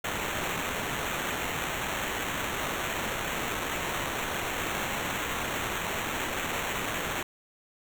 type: noise with sample-and-hold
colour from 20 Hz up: violet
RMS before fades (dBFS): -32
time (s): 0.04-7.23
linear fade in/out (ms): 5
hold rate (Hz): 4900
effects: none